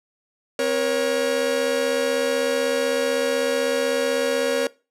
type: tone cluster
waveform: 45% pulse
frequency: 260.9 / 476 / 552 Hz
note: C4 / A#4 / C#5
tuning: -5 / +36 / -7 cents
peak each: -30 / -23 / -23 dBFS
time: 0.59-4.67 s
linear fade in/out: 2 ms
effects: noise-tail reverb RT60 0.3 s tail -21 dB re dry + low-pass 11000 Hz 12 dB/octave